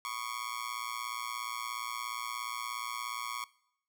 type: tone with amplitude modulation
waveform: sawtooth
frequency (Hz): 1108.7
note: C#6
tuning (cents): 0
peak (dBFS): -28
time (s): 0.05-3.44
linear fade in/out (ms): 0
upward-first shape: sine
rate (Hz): 117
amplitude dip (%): 100
effects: noise-tail reverb RT60 0.7 s tail -21 dB re dry

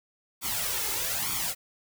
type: noise with flanger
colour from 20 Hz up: white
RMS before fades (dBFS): -30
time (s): 0.41-1.55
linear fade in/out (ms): 50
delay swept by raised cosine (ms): 0.87 to 2.37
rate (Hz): 1.1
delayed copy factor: +0.7
effects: none

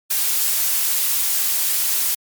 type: noise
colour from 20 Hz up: blue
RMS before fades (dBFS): -19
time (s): 0.1-2.15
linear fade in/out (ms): 10
effects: MP3 96 kbps

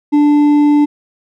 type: tone with hard clipping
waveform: triangle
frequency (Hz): 293.7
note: D4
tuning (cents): 0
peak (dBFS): -8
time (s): 0.12-0.86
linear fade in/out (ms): 20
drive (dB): 8
effects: none

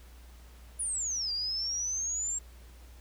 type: exponential two-way sweep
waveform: sine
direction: down then up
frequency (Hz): 10030 to 4714 to 7530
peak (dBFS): -30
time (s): 0.79-2.39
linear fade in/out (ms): 10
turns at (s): 1.32
effects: added 60 Hz sine -49 dBFS peak until 3 s + pink hiss -59 dBFS RMS until 3 s

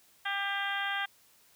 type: harmonic tone with a mistuned harmonic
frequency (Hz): 397.8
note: G4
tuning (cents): +25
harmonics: 2 / 3 / 4 / 5 / 6 / 7 / 8 / 9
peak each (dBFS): -37 / -40 / -34 / -38 / -45 / -43 / -39 / -48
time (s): 0.25-1.06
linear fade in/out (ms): 10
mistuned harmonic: 8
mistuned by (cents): +16
effects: white hiss -63 dBFS RMS until 1.55 s

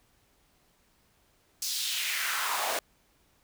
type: noise with high-pass filter sweep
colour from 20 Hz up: pink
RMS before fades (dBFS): -31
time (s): 1.62-2.79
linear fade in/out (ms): 2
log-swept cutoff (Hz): 5400 to 610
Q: 2.2
effects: pink hiss -67 dBFS RMS until 3.43 s

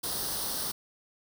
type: noise with comb filter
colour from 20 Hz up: white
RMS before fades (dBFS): -33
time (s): 0.03-0.72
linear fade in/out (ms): 10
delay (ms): 0.21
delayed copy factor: +0.75
effects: none

